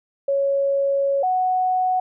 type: tone pair in turn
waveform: sine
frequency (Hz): 554.4 / 740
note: C#5 / F#5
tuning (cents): 0 / 0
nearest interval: perfect fourth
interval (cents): 500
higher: second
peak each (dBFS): -17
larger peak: neither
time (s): 0.28-1.23 / 1.23-2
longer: first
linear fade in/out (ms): 5
effects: none